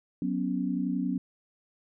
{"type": "chord", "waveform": "sine", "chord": "F# suspended fourth", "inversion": "none", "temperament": "just", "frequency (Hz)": [185, 246.7, 277.5], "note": ["F#3", "B3", "C#4"], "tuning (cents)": [0, -2, 2], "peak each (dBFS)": -31, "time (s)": [0.22, 1.18], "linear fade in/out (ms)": 2, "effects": []}